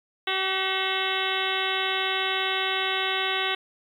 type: harmonic tone with a mistuned harmonic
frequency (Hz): 380.7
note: F#4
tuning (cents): +49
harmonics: 1 / 2 / 3 / 4 / 5 / 6 / 7 / 8 / 9 / 10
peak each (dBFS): -33 / -33 / -33 / -33 / -33 / -33 / -33 / -33 / -33 / -33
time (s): 0.27-3.55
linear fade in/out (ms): 5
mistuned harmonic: 6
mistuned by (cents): -82
effects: 9-bit